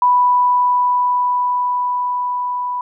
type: tone with level ramp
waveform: sine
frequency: 987.8 Hz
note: B5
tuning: in tune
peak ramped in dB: -9 to -19 dBFS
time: 0.02-2.81 s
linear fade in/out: 2 ms
effects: none